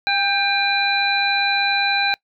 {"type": "harmonic tone with a mistuned harmonic", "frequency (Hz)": 801, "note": "G5", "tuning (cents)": 37, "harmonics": [1, 2, 3, 5], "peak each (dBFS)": [-22, -22, -22, -22], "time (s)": [0.07, 2.14], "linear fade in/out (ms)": 0, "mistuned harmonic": 2, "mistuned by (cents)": -28, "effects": ["noise-tail reverb RT60 0.1 s tail -24 dB re dry"]}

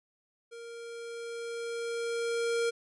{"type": "tone with level ramp", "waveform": "square", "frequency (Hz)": 466.2, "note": "A#4", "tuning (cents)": 0, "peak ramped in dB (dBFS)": [-44, -27], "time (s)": [0.51, 2.71], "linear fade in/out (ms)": 20, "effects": ["resampled to 24000 Hz"]}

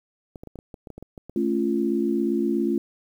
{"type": "clicks", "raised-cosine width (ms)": 2, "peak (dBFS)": -25, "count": 12, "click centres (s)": [0.358, 0.435, 0.473, 0.557, 0.589, 0.742, 0.872, 0.903, 0.98, 1.026, 1.178, 1.296]}
{"type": "chord", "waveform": "sine", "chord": "A augmented", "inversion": "none", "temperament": "equal with one note detuned", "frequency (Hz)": [220, 277.2, 345], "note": ["A3", "C#4", "E#4"], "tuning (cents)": [0, 0, -21], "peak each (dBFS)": [-25, -26, -24], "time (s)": [1.36, 2.78], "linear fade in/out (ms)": 2}
{"effects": ["9-bit"]}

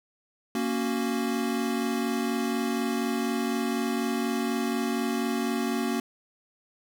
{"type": "chord", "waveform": "square", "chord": "F# major", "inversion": "first", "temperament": "equal", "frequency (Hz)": [233.1, 277.2, 370], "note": ["A#3", "C#4", "F#4"], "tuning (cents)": [0, 0, 0], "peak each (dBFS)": [-29, -32, -33], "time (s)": [0.55, 6], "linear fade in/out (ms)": 2, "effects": []}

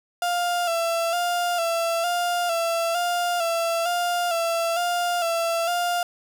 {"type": "tone with vibrato", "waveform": "35% pulse", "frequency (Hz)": 686, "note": "F5", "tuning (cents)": -31, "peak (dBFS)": -20, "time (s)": [0.22, 6.03], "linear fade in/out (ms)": 2, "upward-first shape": "square", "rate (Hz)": 1.1, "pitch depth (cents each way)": 41, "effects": []}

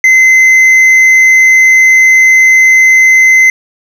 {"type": "tone with hard clipping", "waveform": "triangle", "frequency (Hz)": 2056, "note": "C7", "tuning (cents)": -31, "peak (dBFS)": -3, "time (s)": [0.04, 3.5], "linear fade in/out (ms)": 2, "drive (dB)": 7, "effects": []}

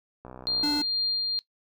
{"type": "click train", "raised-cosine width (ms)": 1, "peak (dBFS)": -28, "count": 36, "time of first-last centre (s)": [0.25, 0.802], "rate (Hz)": 63.4}
{"type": "tone with tremolo", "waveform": "sine", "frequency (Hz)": 4200, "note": "C8", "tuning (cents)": 6, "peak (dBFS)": -23, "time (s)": [0.47, 1.39], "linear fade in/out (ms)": 0, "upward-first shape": "sine", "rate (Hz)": 2.2, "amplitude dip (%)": 25}
{"type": "tone", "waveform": "square", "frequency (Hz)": 293.7, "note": "D4", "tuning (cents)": 0, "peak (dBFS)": -27, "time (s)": [0.63, 0.82], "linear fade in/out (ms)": 5}
{"effects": ["noise-tail reverb RT60 0.1 s tail -19 dB re dry"]}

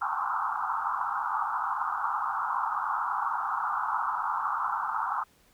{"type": "band-pass noise", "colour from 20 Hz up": "white", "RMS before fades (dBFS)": -30, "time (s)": [0.01, 5.24], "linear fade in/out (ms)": 10, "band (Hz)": [790, 1400], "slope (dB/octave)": 96, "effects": ["pink hiss -63 dBFS RMS until 5.53 s"]}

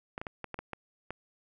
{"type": "clicks", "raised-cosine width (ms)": 0.5, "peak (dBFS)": -22, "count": 8, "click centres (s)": [0.179, 0.215, 0.268, 0.443, 0.543, 0.59, 0.733, 1.106], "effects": []}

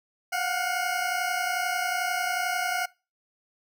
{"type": "tone pair together", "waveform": "20% pulse", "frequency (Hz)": [708.8, 740], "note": ["F5", "F#5"], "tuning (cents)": [25, 0], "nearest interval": "minor second", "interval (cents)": 75, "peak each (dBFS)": -24, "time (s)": [0.32, 2.86], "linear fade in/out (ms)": 10, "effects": ["noise-tail reverb RT60 0.3 s tail -23 dB re dry"]}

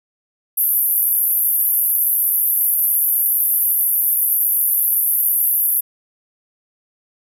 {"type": "band-pass noise", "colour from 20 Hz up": "pink", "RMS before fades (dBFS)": -17, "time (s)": [0.57, 5.81], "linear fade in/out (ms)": 10, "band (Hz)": [11000, 14000], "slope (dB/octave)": 96, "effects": []}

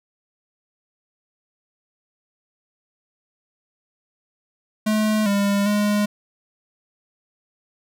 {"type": "tone with pitch steps", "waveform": "square", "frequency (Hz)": [215, 201, 207.2], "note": ["A3", "G3", "G#3"], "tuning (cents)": [-40, 44, -4], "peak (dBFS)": -18, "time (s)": [4.86, 6.06], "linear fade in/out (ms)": 10, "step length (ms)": 400, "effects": []}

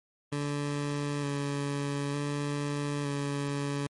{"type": "tone with vibrato", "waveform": "20% pulse", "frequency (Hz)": 143.4, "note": "D3", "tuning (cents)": -41, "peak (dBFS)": -25, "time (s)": [0.32, 3.87], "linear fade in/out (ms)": 5, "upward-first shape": "square", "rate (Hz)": 0.55, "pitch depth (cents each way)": 15, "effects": ["MP3 48 kbps"]}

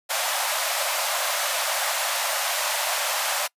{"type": "high-pass noise", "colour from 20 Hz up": "pink", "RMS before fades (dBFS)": -25, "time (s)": [0.09, 3.48], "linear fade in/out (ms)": 20, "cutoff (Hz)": 550, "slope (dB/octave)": 96, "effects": ["noise-tail reverb RT60 0.1 s tail -25 dB re dry", "resampled to 32000 Hz"]}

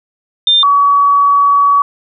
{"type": "tone pair in turn", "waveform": "sine", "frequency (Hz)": [3600, 1133.9], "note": ["A7", "C#6"], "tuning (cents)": [39, 39], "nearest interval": "octave + minor sixth", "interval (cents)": 2000, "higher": "first", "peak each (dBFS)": -6, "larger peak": "neither", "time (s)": [[0.47, 0.63], [0.63, 1.82]], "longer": "second", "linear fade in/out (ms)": 2, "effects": []}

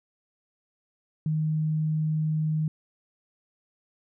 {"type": "tone", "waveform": "sine", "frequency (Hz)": 155.56, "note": "D#3", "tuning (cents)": 0, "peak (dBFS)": -23, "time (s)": [1.26, 2.68], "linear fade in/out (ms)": 2, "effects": []}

